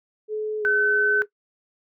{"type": "tone with pitch glide", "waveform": "sine", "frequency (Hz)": [428.8, 418], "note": ["A4", "G#4"], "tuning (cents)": [-45, 11], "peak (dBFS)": -24, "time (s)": [0.28, 1.26], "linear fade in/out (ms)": 50, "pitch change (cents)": -44, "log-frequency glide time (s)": [0.59, 0.64]}
{"type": "tone", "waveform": "sine", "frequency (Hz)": 1521, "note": "F#6", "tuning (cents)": 47, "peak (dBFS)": -18, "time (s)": [0.65, 1.22], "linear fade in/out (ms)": 0}
{"effects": ["noise-tail reverb RT60 0.1 s tail -18 dB re dry"]}